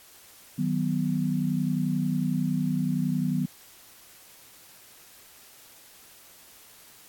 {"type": "tone cluster", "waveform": "sine", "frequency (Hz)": [156.1, 187.1, 247.7], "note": ["D#3", "F#3", "B3"], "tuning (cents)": [6, 20, 5], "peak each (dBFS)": -28, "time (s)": [0.58, 3.46], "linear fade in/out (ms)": 10, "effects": ["white hiss -52 dBFS RMS until 7.08 s", "AAC 64 kbps"]}